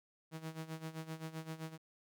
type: tone with tremolo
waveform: sawtooth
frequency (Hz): 160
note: D#3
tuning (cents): +49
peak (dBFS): -36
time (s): 0.31-1.78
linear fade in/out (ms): 50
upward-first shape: sine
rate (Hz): 7.7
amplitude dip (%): 80
effects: none